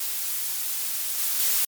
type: noise with level steps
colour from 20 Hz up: blue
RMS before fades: -28 / -25 / -22 dBFS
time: 0-1.65 s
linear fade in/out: 5 ms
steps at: 1.18 / 1.39 s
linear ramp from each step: 10 ms
effects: MP3 96 kbps